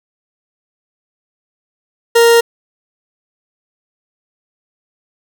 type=tone; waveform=40% pulse; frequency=466.2 Hz; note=A#4; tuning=in tune; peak=-5 dBFS; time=2.15-2.41 s; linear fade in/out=10 ms; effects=none